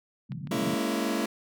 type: band-pass noise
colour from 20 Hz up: white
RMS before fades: -36 dBFS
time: 0.29-0.75 s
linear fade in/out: 10 ms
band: 120 to 210 Hz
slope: 48 dB/octave
type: click train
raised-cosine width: 0.3 ms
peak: -31 dBFS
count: 6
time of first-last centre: 0.32-1.082 s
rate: 6.56 Hz
type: chord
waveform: sawtooth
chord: A# half-diminished seventh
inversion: third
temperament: just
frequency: 209.8 / 233.1 / 279.7 / 335.6 Hz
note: G#3 / A#3 / C#4 / E4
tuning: +18 / 0 / +16 / +31 cents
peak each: -28 dBFS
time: 0.51-1.26 s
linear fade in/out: 5 ms
effects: none